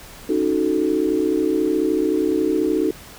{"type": "chord", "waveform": "sine", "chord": "D# half-diminished seventh", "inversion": "third", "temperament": "equal", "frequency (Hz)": [277.2, 311.1, 370, 440], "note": ["C#4", "D#4", "F#4", "A4"], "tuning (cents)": [0, 0, 0, 0], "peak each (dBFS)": [-26, -20, -22, -23], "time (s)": [0.29, 2.91], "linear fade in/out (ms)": 5, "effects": ["pink hiss -41 dBFS RMS until 3.18 s"]}